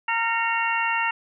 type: harmonic tone with a mistuned harmonic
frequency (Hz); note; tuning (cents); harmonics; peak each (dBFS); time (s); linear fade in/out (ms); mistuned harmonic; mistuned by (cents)
459.9; A#4; -23; 2 / 3 / 4 / 5 / 6; -25 / -29 / -28 / -31 / -27; 0.08-1.11; 5; 5; -78
effects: none